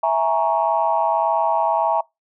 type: chord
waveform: sine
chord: A# half-diminished seventh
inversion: second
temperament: equal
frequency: 659.3 / 830.6 / 932.3 / 1108.7 Hz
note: E5 / G#5 / A#5 / C#6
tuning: 0 / 0 / 0 / 0 cents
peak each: -20 / -21 / -20 / -26 dBFS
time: 0.03-2.01 s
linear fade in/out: 5 ms
effects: noise-tail reverb RT60 0.2 s tail -25 dB re dry + tanh soft clip ceiling -5 dBFS